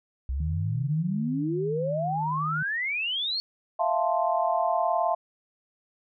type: exponential sweep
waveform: sine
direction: up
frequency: 62.3 to 4435 Hz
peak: -26 dBFS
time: 0.29-3.4 s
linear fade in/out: 0 ms
type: tone with vibrato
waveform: sine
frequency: 155.56 Hz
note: D#3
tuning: in tune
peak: -30 dBFS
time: 0.4-2.63 s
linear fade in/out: 5 ms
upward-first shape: square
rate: 0.83 Hz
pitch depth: 10 cents each way
type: chord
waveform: sine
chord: F major seventh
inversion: third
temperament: equal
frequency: 659.3 / 698.5 / 880 / 1046.5 Hz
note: E5 / F5 / A5 / C6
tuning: 0 / 0 / 0 / 0 cents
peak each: -27 / -26 / -29 / -30 dBFS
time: 3.79-5.15 s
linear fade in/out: 10 ms
effects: none